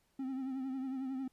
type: tone with vibrato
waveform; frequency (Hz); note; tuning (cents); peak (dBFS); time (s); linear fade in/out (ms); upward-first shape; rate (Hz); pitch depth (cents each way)
triangle; 263.9; C4; +15; -34; 0.19-1.28; 5; triangle; 11; 62
effects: pink hiss -75 dBFS RMS until 1.32 s + resampled to 32000 Hz